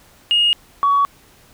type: tone pair in turn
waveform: sine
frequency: 2859 / 1126.8 Hz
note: F7 / C#6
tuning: +40 / +28 cents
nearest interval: octave + major third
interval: 1612 cents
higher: first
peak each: -11 dBFS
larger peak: neither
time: 0.31-0.53 / 0.83-1.05 s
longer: neither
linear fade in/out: 0 ms
effects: tanh soft clip ceiling -7 dBFS + pink hiss -50 dBFS RMS until 1.53 s